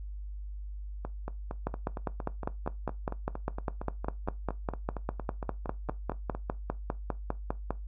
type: two click trains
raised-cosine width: 1 ms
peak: -16 / -22 dBFS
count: 31 / 24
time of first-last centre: 1.67-7.706 / 1.05-6.35 s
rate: 4.97 / 4.34 Hz
effects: noise-tail reverb RT60 0.2 s tail -18 dB re dry + added 50 Hz sine -37 dBFS peak until 7.87 s